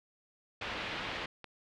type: low-pass noise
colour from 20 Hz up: white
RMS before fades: -39 dBFS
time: 0.61-1.26 s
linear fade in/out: 5 ms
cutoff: 3300 Hz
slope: 24 dB/octave
type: clicks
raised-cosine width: 0.3 ms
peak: -29 dBFS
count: 2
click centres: 1.159 / 1.443 s
effects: none